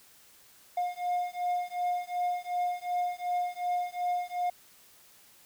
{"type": "beating tone pair", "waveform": "triangle", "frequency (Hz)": [712, 714.7], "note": ["F5", "F5"], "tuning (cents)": [33, 40], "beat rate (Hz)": 2.7, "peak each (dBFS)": -30, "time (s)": [0.77, 4.5], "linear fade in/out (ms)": 5, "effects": ["white hiss -58 dBFS RMS until 5.45 s"]}